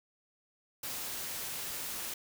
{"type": "noise", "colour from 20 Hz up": "white", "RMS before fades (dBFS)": -39, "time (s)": [0.83, 2.14], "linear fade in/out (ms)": 5, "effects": []}